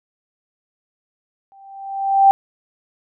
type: tone with exponential growth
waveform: sine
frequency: 784 Hz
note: G5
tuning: in tune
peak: -5 dBFS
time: 1.52-2.31 s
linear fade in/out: 0 ms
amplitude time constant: 170 ms
effects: none